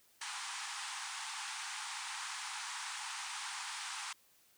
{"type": "band-pass noise", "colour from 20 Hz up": "pink", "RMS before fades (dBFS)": -43, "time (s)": [0.21, 4.13], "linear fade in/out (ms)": 5, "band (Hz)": [800, 9700], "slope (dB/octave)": 96, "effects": ["white hiss -68 dBFS RMS until 4.57 s"]}